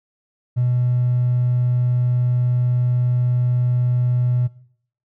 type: tone with hard clipping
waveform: triangle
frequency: 123.47 Hz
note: B2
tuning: in tune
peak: -16 dBFS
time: 0.56-4.48 s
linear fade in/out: 20 ms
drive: 4 dB
effects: noise-tail reverb RT60 0.6 s tail -19 dB re dry